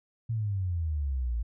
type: exponential sweep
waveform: sine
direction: down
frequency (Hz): 116.8 to 55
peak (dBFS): -27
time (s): 0.29-1.43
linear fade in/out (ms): 10
effects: none